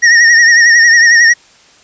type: tone with vibrato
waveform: square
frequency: 1864.7 Hz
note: A#6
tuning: in tune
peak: -4 dBFS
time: 0.02-1.34 s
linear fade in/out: 20 ms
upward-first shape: triangle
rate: 11 Hz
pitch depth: 69 cents each way
effects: white hiss -44 dBFS RMS until 1.83 s + resampled to 16000 Hz